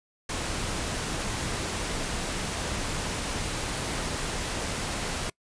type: noise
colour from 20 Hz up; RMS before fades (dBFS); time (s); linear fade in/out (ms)
pink; -31; 0.29-5.3; 5
effects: noise-tail reverb RT60 0.1 s tail -25 dB re dry + resampled to 22050 Hz